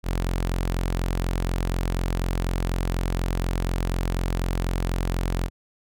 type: tone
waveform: sawtooth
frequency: 44.1 Hz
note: F1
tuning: 18 cents sharp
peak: -19 dBFS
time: 0.03-5.5 s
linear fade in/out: 50 ms
effects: none